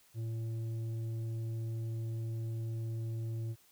triangle tone with tanh clipping, 113.3 Hz, A#2, 49 cents flat, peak -36 dBFS, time 0.14-3.56 s, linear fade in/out 50 ms, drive 11 dB, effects white hiss -65 dBFS RMS until 3.71 s

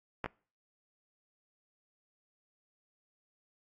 clicks, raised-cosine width 0.5 ms, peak -18 / -20 dBFS, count 2, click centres 0.243 / 0.26 s, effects noise-tail reverb RT60 0.4 s tail -24 dB re dry + AAC 64 kbps

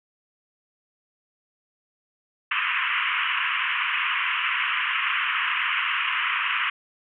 white band-pass noise, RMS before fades -25 dBFS, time 2.51-6.7 s, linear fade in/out 5 ms, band 1000 to 3000 Hz, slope 96 dB/octave, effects none

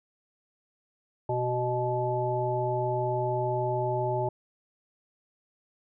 harmonic tone with a mistuned harmonic, 123.47 Hz, B2, in tune, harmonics 1 / 3 / 5 / 7, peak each -31 / -31 / -31 / -31 dBFS, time 1.29-4.29 s, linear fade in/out 5 ms, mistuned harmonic 3, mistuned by +24 cents, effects none

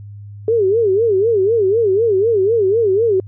sine tone with vibrato, 419.8 Hz, G#4, 19 cents sharp, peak -11 dBFS, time 0.48-3.2 s, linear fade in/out 2 ms, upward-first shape sine, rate 4 Hz, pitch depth 200 cents each way, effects added 102 Hz sine -31 dBFS peak until 3.27 s

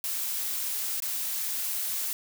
blue noise with dropouts, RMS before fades -31 dBFS, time 0.04-2.13 s, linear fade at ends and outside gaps 1 ms, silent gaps 1.002-1.022 s, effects none

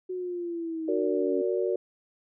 sine linear sweep, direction down, 370.2 to 279.5 Hz, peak -30 dBFS, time 0.09-1.42 s, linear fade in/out 10 ms
sine chord, Gb augmented, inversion none, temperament just, 370 / 462.5 / 578.1 Hz, Gb4 / Bb4 / D5, 0 / -14 / -27 cents, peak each -27 / -29 / -32 dBFS, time 0.88-1.76 s, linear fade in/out 5 ms
effects none

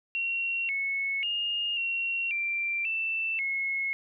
sine tone with pitch steps, 2738 / 2199 / 2837 / 2738 / 2360 / 2664 / 2176 Hz, F7 / C#7 / F7 / F7 / D7 / E7 / C#7, -35 / -14 / +27 / -35 / +8 / +18 / -33 cents, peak -27 dBFS, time 0.15-3.93 s, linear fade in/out 0 ms, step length 540 ms, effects none

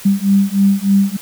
sine beating tone pair, 196 / 199.3 Hz, G3 / G3, 0 / +29 cents, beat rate 3.3 Hz, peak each -13 dBFS, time 0.05-1.17 s, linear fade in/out 10 ms, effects white hiss -35 dBFS RMS until 1.21 s

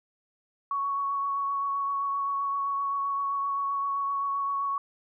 sine tone with vibrato, 1114 Hz, C#6, 8 cents sharp, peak -26 dBFS, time 0.71-4.78 s, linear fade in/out 2 ms, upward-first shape sine, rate 7.7 Hz, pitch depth 13 cents each way, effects none

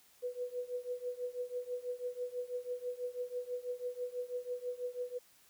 sine tone with tremolo, 493.9 Hz, B4, in tune, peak -33 dBFS, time 0.22-5.19 s, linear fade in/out 20 ms, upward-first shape triangle, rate 6.1 Hz, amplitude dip 95%, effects white hiss -65 dBFS RMS until 5.49 s

